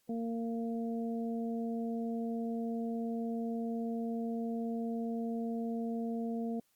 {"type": "harmonic tone", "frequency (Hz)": 230, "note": "A#3", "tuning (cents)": -23, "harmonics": [1, 2, 3], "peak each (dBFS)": [-34, -41, -45], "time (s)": [0.09, 6.6], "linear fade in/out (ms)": 5, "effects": ["white hiss -74 dBFS RMS until 6.75 s", "Opus 48 kbps"]}